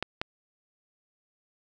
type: clicks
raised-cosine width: 0.3 ms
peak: -13 dBFS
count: 2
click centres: 0.026 / 0.215 s
effects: none